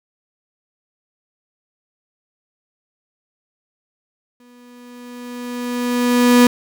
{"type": "tone with exponential growth", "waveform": "35% pulse", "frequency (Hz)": 244.5, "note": "B3", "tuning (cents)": -17, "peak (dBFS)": -5, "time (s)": [4.4, 6.47], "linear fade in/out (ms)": 2, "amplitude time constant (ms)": 450, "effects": []}